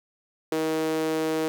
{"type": "tone with high-pass filter", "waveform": "sawtooth", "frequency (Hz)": 158.4, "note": "D#3", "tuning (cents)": 31, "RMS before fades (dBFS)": -26, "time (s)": [0.52, 1.48], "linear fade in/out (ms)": 0, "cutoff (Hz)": 390, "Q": 8.1, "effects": []}